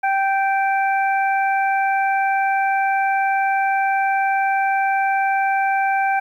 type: harmonic tone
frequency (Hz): 781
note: G5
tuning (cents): -7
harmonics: 1 / 2 / 3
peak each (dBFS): -17 / -23 / -27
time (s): 0.03-6.2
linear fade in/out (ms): 10
effects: 9-bit